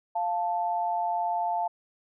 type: tone pair together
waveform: sine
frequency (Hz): 698.5 / 880.1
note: F5 / A5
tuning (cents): 0 / 0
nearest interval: major third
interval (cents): 400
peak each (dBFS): -28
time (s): 0.15-1.68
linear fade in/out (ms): 10
effects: none